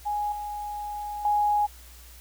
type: tone with level steps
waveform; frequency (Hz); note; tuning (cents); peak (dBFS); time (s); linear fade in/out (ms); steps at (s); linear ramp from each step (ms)
sine; 830.6; G#5; 0; -25 / -31 / -20; 0.05-1.67; 20; 0.32 / 1.25; 2
effects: added 60 Hz sine -47 dBFS peak until 2.2 s + white hiss -51 dBFS RMS until 2.2 s